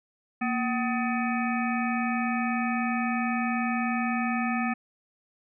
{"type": "harmonic tone with a mistuned harmonic", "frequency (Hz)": 252.3, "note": "B3", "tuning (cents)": 37, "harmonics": [1, 3, 5, 7, 9, 10], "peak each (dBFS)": [-27, -32, -34, -35, -37, -37], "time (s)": [0.41, 4.74], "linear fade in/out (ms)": 10, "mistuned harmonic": 1, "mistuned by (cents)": -130, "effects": []}